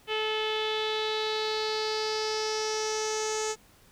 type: tone with low-pass filter sweep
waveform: sawtooth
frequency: 433.7 Hz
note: A4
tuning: 25 cents flat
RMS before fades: -30 dBFS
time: 0.07-3.56 s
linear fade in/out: 50 ms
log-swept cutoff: 3000 to 6900 Hz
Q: 4.7
effects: pink hiss -59 dBFS RMS until 3.91 s